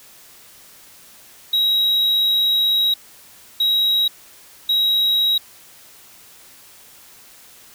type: tone bursts at uneven times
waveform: triangle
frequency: 3834 Hz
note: A#7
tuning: 48 cents sharp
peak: -13 dBFS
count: 3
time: 1.53-2.94 / 3.6-4.08 / 4.69-5.38 s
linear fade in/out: 5 ms
effects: white hiss -46 dBFS RMS until 7.74 s